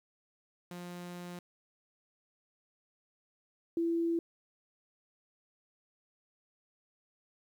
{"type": "tone pair in turn", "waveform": ["sawtooth", "sine"], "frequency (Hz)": [176.5, 335.1], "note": ["F3", "E4"], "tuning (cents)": [19, 29], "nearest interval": "major seventh", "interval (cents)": 1110, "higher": "second", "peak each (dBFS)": [-38, -28], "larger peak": "second", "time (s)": [[0.71, 1.39], [3.77, 4.19]], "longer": "first", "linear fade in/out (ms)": 2, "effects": ["11-bit"]}